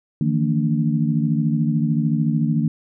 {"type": "tone cluster", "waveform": "sine", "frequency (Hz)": [153.7, 167.2, 227.5, 288.8], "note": ["D#3", "E3", "A#3", "D4"], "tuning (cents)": [-21, 25, -42, -29], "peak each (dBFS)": [-20, -24, -21, -27], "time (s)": [0.21, 2.68], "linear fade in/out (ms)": 2, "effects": []}